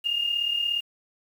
sine tone pair together, 2793 / 2830 Hz, F7 / F7, -1 / +22 cents, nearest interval unison, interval 23 cents, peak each -31 / -24 dBFS, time 0.04-0.81 s, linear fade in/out 20 ms, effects 8-bit

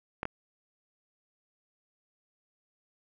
clicks, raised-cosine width 0.5 ms, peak -17 dBFS, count 2, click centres 0.231 / 0.254 s, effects none

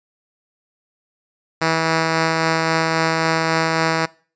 5% pulse tone with tremolo, 162.2 Hz, E3, 28 cents flat, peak -4 dBFS, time 1.61-4.06 s, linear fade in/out 10 ms, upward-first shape triangle, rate 3.7 Hz, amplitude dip 25%, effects noise-tail reverb RT60 0.4 s tail -23 dB re dry + resampled to 16000 Hz

